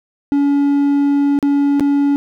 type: tone with dropouts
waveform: triangle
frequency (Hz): 283.5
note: C#4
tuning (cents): +39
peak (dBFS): -9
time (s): 0.32-2.16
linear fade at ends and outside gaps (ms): 0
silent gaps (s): 1.389-1.427 / 1.797-1.807
effects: none